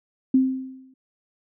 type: tone with exponential decay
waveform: sine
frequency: 261.6 Hz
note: C4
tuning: in tune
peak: -12 dBFS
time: 0.34-0.94 s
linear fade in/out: 5 ms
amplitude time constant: 130 ms
effects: none